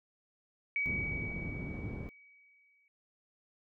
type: tone with exponential decay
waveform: sine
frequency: 2269 Hz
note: C#7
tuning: 40 cents sharp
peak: -29 dBFS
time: 0.76-2.88 s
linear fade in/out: 1 ms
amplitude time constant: 460 ms
type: low-pass noise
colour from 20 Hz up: white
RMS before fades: -40 dBFS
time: 0.86-2.09 s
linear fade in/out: 0 ms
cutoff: 210 Hz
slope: 12 dB/octave
effects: none